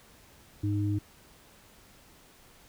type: tone pair together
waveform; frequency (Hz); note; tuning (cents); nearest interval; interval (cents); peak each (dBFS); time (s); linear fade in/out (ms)
sine; 103.04 / 308.1; G#2 / D#4; -13 / -17; octave + perfect fifth; 1896; -27 / -31; 0.63-0.99; 10
effects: pink hiss -57 dBFS RMS until 2.68 s